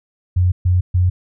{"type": "tone bursts", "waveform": "sine", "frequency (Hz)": 90.4, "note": "F#2", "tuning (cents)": -40, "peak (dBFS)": -11, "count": 3, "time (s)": [0.36, 1.1], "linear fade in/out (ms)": 10, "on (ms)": 160, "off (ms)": 130, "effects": []}